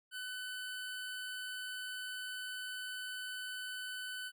25% pulse tone, 1505 Hz, F#6, 29 cents sharp, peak -37 dBFS, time 0.11-4.32 s, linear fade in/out 50 ms, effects none

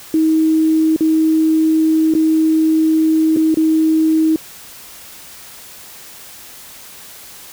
sine tone with dropouts, 317.1 Hz, D#4, 33 cents sharp, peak -10 dBFS, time 0.14-4.36 s, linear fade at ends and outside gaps 2 ms, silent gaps 0.963-1.007 / 2.139-2.15 / 3.363-3.369 / 3.544-3.571 s, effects white hiss -37 dBFS RMS until 7.52 s

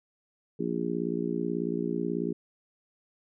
harmonic tone, 58.27 Hz, A#1, in tune, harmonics 3 / 4 / 5 / 6 / 7, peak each -34 / -34 / -34 / -34 / -34 dBFS, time 0.59-2.33 s, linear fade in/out 10 ms, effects none

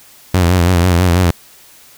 sawtooth tone with vibrato, 88.7 Hz, F2, 27 cents sharp, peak -5 dBFS, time 0.34-1.31 s, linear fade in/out 5 ms, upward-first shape sine, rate 6.1 Hz, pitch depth 81 cents each way, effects white hiss -43 dBFS RMS until 1.97 s

